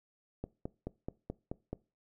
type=click train; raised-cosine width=2 ms; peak=-24 dBFS; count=7; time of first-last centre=0.44-1.73 s; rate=4.65 Hz; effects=noise-tail reverb RT60 0.3 s tail -21 dB re dry